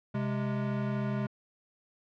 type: tone pair together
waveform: square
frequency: 130.5 / 206.6 Hz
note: C3 / G#3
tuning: -4 / -9 cents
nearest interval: minor sixth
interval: 795 cents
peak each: -33 / -33 dBFS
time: 0.14-1.27 s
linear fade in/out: 10 ms
effects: low-pass 2000 Hz 12 dB/octave